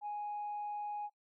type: tone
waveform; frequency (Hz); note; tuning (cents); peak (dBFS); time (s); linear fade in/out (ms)
sine; 830.6; G#5; 0; -36; 0.01-1.1; 50
effects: noise-tail reverb RT60 0.1 s tail -20 dB re dry + tanh soft clip ceiling -34 dBFS